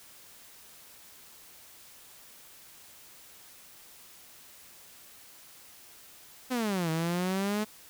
sawtooth exponential two-way sweep, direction down then up, 261 to 158.6 to 215.9 Hz, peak -24 dBFS, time 6.5-7.65 s, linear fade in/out 20 ms, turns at 6.9 s, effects white hiss -53 dBFS RMS until 7.89 s

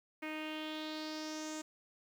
sawtooth tone with low-pass filter sweep, 310 Hz, D#4, 6 cents flat, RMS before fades -42 dBFS, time 0.22-1.62 s, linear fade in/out 10 ms, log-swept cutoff 2300 to 7300 Hz, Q 4.1, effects 10-bit

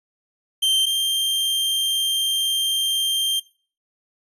45% pulse tone pair in turn, 3136 / 3171 Hz, G7 / G7, 0 / +19 cents, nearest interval unison, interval 19 cents, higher second, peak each -16 / -18 dBFS, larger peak first, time 0.62-0.86 / 0.86-3.4 s, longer second, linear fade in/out 10 ms, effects noise-tail reverb RT60 0.4 s tail -20 dB re dry + resampled to 32000 Hz

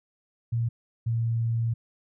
sine tone pair in turn, 116.54 / 115.27 Hz, A#2 / A#2, 0 / -19 cents, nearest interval unison, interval 19 cents, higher first, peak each -23 dBFS, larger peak neither, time 0.52-0.69 / 1.06-1.74 s, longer second, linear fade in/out 10 ms, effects none

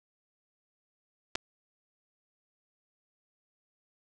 clicks, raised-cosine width 0.2 ms, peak -16 / -13 dBFS, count 2, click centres 1.353 / 1.356 s, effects none

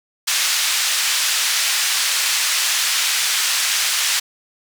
white band-pass noise, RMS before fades -19 dBFS, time 0.27-4.2 s, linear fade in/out 10 ms, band 1500 to 6900 Hz, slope 12 dB/octave, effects none

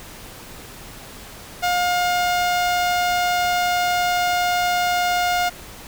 sawtooth tone with notch filter, 712 Hz, F5, 33 cents sharp, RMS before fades -20 dBFS, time 1.62-5.5 s, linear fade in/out 20 ms, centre 10000 Hz, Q 1.4, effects pink hiss -39 dBFS RMS until 5.87 s

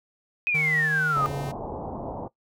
sine exponential sweep, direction down, 2535 to 1206 Hz, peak -21 dBFS, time 0.47-1.26 s, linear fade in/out 0 ms
square tone with pitch glide, 155.2 to 140.68 Hz, D#3 to C#3, -4 to +26 cents, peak -30 dBFS, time 0.54-1.52 s, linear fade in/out 10 ms, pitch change -170 cents, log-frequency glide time 1.11-1.16 s
white low-pass noise, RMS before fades -34 dBFS, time 1.16-2.28 s, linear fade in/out 5 ms, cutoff 910 Hz, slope 48 dB/octave
effects noise-tail reverb RT60 0.1 s tail -18 dB re dry

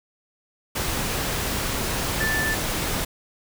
sine tone in noise, 1760 Hz, A6, in tune, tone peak -23 dBFS, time 2.2-2.55 s, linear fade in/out 10 ms, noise pink, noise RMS -26 dBFS, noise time 0.75-3.05 s, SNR 0 dB, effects none

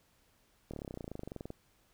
slowing click train, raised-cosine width 2 ms, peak -28 dBFS, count 23, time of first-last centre 0.71-1.504 s, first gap 26 ms, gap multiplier 1.03, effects pink hiss -70 dBFS RMS until 1.93 s

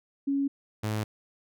sine / sawtooth tone pair in turn, 277.9 / 107.45 Hz, C#4 / A2, +4 / -41 cents, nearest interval octave + major third, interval 1645 cents, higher first, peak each -24 dBFS, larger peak neither, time 0.27-0.48 / 0.83-1.04 s, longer neither, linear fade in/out 10 ms, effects none

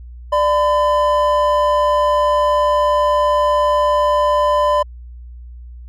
triangle tone pair together, 592 / 1012.4 Hz, D5 / B5, +14 / +43 cents, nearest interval major sixth, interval 929 cents, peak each -13 dBFS, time 0.32-4.83 s, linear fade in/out 10 ms, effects added 60 Hz sine -32 dBFS peak until 5.88 s

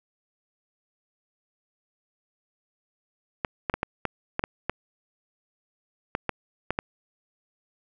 clicks, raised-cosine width 0.5 ms, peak -10 dBFS, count 12, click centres 3.448 / 3.698 / 3.74 / 3.831 / 4.053 / 4.394 / 4.439 / 4.696 / 6.151 / 6.293 / 6.706 / 6.789 s, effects none

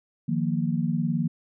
sine chord, Eb suspended second, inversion none, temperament just, 155.56 / 175.01 / 233.3 Hz, Eb3 / F3 / Bb3, 0 / +4 / +2 cents, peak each -27 dBFS, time 0.28-1.28 s, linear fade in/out 10 ms, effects none

